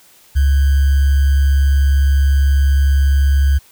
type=tone with sample-and-hold; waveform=sine; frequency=69.3 Hz; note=C#2; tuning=in tune; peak=-9 dBFS; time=0.35-3.59 s; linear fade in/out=20 ms; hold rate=1575 Hz; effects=white hiss -48 dBFS RMS until 3.71 s